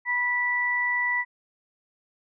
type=tone pair together; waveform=sine; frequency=976.8 / 1966 Hz; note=B5 / B6; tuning=-19 / -8 cents; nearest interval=octave; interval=1211 cents; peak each=-30 / -23 dBFS; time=0.05-1.25 s; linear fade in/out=50 ms; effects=none